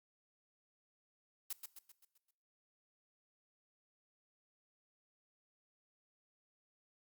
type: noise with echo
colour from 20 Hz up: blue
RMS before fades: -40 dBFS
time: 1.5-1.53 s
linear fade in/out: 5 ms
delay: 130 ms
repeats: 6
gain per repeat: -6 dB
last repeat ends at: 2.31 s
effects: noise-tail reverb RT60 0.9 s tail -20 dB re dry + Opus 48 kbps